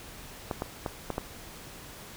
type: clicks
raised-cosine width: 1 ms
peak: -16 dBFS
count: 5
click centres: 0.512 / 0.621 / 0.862 / 1.103 / 1.181 s
effects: pink hiss -46 dBFS RMS until 2.16 s